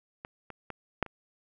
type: clicks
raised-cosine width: 0.5 ms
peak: -24 / -27 / -23 / -11 / -29 dBFS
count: 5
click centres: 0.249 / 0.503 / 0.703 / 1.027 / 1.063 s
effects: none